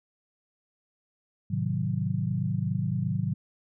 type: chord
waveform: sine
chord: A diminished seventh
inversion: none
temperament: equal with one note detuned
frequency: 107.8 / 130.81 / 155.56 / 185 Hz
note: A2 / C3 / Eb3 / Gb3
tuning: -35 / 0 / 0 / 0 cents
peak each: -31 dBFS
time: 1.5-3.34 s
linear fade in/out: 10 ms
effects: none